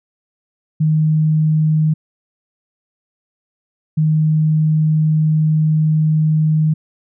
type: tone pair in turn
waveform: sine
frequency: 155.56 / 155.56 Hz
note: D#3 / D#3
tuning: 0 / 0 cents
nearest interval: unison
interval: 0 cents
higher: neither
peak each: -11 / -11 dBFS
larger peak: neither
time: 0.8-1.94 / 3.97-6.74 s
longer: second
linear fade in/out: 10 ms
effects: none